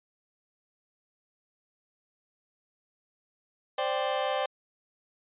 sawtooth chord, C suspended second, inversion none, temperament just, 523.3 / 588.7 / 784.9 Hz, C5 / D5 / G5, 0 / +4 / +2 cents, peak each -27 dBFS, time 3.78-4.46 s, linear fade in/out 5 ms, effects resampled to 8000 Hz

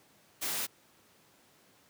white noise, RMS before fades -34 dBFS, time 0.41-0.67 s, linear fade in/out 20 ms, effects pink hiss -63 dBFS RMS until 1.89 s + high-pass 150 Hz 12 dB/octave

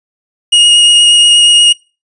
45% pulse tone with vibrato, 2871 Hz, F7, 47 cents sharp, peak -3 dBFS, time 0.52-1.73 s, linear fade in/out 10 ms, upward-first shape sine, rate 8.4 Hz, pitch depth 9 cents each way, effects noise-tail reverb RT60 0.3 s tail -23 dB re dry + resampled to 22050 Hz

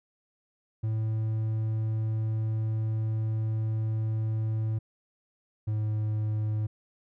triangle tone pair in turn, 110 / 107.49 Hz, A2 / A2, 0 / -40 cents, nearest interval unison, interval 40 cents, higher first, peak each -24 dBFS, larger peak neither, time 0.83-4.79 / 5.67-6.67 s, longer first, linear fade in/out 10 ms, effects none

